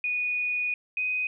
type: tone pair in turn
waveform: sine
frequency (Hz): 2468 / 2501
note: D#7 / D#7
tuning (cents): -15 / +8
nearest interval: unison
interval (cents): 23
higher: second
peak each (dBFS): -25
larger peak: neither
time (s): 0.04-0.74 / 0.97-1.27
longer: first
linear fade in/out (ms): 2
effects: none